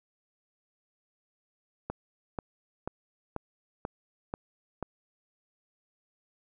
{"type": "click train", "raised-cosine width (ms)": 1, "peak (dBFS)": -19, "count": 7, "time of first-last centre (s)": [1.9, 4.827], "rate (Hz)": 2.05, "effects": []}